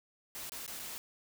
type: noise with dropouts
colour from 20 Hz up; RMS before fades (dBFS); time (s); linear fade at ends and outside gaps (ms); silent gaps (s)
white; -43; 0.35-0.98; 0; 0.495-0.52 / 0.664-0.678 / 0.793-0.797
effects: none